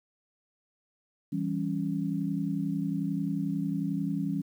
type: chord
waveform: sine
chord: C# diminished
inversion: first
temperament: equal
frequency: 164.81 / 196 / 277.2 Hz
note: E3 / G3 / C#4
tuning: 0 / 0 / 0 cents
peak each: -32 dBFS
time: 1.32-4.42 s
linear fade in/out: 10 ms
effects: 10-bit